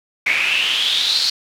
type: noise with band-pass filter sweep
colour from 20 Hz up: pink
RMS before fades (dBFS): -18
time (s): 0.26-1.3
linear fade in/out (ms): 5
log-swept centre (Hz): 2200 to 4500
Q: 7.3
effects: none